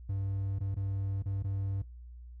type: tone with dropouts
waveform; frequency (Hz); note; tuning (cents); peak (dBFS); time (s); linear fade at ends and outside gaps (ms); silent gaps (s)
triangle; 98; G2; 0; -29; 0.09-1.82; 5; 0.588-0.606 / 0.746-0.765 / 1.224-1.258 / 1.426-1.443
effects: noise-tail reverb RT60 0.2 s tail -17 dB re dry + added 60 Hz sine -45 dBFS peak until 2.4 s